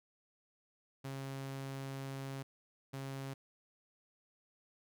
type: tone bursts at uneven times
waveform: sawtooth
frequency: 135.7 Hz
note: C#3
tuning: 36 cents flat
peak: -37 dBFS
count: 2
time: 1.04-2.43 / 2.93-3.34 s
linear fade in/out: 10 ms
effects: none